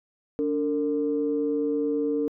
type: tone pair together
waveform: sine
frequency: 289.2 / 454.6 Hz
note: D4 / A#4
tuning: -27 / -43 cents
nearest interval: minor sixth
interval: 784 cents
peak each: -25 dBFS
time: 0.39-2.28 s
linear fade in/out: 0 ms
effects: tanh soft clip ceiling -15 dBFS